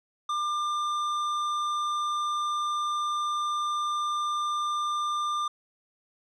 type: tone with tanh clipping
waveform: triangle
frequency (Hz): 1196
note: D6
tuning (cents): +31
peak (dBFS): -28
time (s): 0.29-5.48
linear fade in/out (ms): 5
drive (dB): 15
effects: none